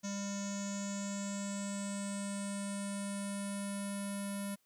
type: tone with low-pass filter sweep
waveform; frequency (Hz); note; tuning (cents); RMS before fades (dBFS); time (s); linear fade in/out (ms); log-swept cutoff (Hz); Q
square; 199.8; G3; +33; -39; 0.03-4.56; 20; 6400 to 11000; 9.5
effects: white hiss -75 dBFS RMS until 4.65 s